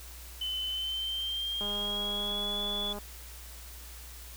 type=tone with pitch glide; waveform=sine; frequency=3036 to 3428 Hz; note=F#7 to A7; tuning=+44 to -46 cents; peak=-31 dBFS; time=0.41-2.93 s; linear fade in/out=5 ms; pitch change=+210 cents; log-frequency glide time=0.67-2.6 s
type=click train; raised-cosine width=1 ms; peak=-28 dBFS; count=283; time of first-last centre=1.61-2.986 s; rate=205 Hz
effects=added 60 Hz sine -46 dBFS peak until 4.36 s + white hiss -49 dBFS RMS until 4.36 s

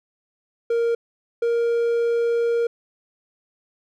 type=tone pair in turn; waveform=triangle; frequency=466.2 / 468.2 Hz; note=A#4 / A#4; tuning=0 / +8 cents; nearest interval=unison; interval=8 cents; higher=second; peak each=-16 dBFS; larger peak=neither; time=0.7-0.95 / 1.42-2.67 s; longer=second; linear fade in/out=5 ms; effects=none

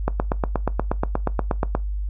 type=click train; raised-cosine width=1 ms; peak=-6 dBFS; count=15; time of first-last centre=0.08-1.751 s; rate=8.38 Hz; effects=noise-tail reverb RT60 0.2 s tail -20 dB re dry + added 50 Hz sine -23 dBFS peak until 2.09 s

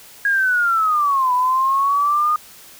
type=linear two-way sweep; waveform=sine; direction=down then up; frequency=1650 to 987.8 to 1231 Hz; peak=-14 dBFS; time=0.25-2.36 s; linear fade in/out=2 ms; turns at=1.33 s; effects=white hiss -43 dBFS RMS until 2.79 s

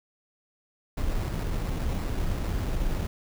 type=noise with sample-and-hold; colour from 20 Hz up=brown; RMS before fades=-28 dBFS; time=0.97-3.07 s; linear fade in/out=5 ms; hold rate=3150 Hz; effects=none

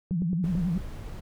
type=tone with vibrato; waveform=sine; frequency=174.61 Hz; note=F3; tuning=in tune; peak=-24 dBFS; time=0.11-0.78 s; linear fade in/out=2 ms; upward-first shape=sine; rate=11 Hz; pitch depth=140 cents each way
type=click train; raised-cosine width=3 ms; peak=-23 dBFS; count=5; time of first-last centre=0.11-0.552 s; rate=9.04 Hz
type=noise; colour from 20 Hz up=brown; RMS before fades=-37 dBFS; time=0.43-1.21 s; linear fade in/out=20 ms
effects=none

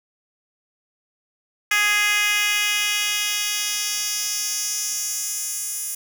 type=tone with high-pass filter sweep; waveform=10% pulse; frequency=415.3 Hz; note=G#4; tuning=in tune; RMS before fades=-23 dBFS; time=1.71-5.95 s; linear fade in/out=5 ms; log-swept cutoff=1900 to 8900 Hz; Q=1.6; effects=none

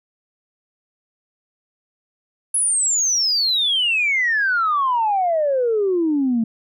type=exponential sweep; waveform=sine; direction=down; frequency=10600 to 220 Hz; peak=-15 dBFS; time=2.54-6.44 s; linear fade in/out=5 ms; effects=tanh soft clip ceiling -11 dBFS

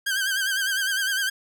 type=tone with vibrato; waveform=sawtooth; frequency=1571 Hz; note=G6; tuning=3 cents sharp; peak=-19 dBFS; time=0.06-1.3 s; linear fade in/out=10 ms; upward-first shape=sine; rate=9.9 Hz; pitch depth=73 cents each way; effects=none

